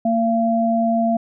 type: tone pair together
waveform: sine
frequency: 229.3 / 682 Hz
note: A#3 / F5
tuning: -28 / -41 cents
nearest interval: octave + perfect fifth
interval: 1887 cents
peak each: -18 dBFS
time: 0.05-1.17 s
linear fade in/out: 5 ms
effects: none